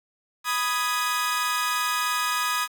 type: chord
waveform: sawtooth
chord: G# minor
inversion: first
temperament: equal with one note detuned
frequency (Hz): 987.8 / 1244.5 / 1667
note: B5 / D#6 / G#6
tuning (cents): 0 / 0 / +6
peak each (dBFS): -26 / -22 / -26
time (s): 0.44-2.68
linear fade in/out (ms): 50
effects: 8-bit